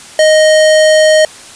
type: tone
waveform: square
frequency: 622.3 Hz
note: D#5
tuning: in tune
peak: -5 dBFS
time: 0.19-1.25 s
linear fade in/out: 2 ms
effects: white hiss -33 dBFS RMS until 1.55 s + resampled to 22050 Hz